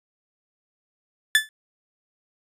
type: tone with exponential decay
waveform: 30% pulse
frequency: 1743 Hz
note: A6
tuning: 17 cents flat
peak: -8 dBFS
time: 1.35-1.49 s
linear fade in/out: 1 ms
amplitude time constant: 29 ms
effects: resampled to 32000 Hz